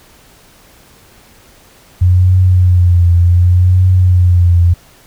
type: tone with vibrato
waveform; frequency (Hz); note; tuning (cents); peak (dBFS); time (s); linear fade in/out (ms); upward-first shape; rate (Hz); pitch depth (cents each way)
sine; 89.4; F2; +41; -5; 2.01-4.74; 10; triangle; 0.67; 62
effects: pink hiss -44 dBFS RMS until 5.06 s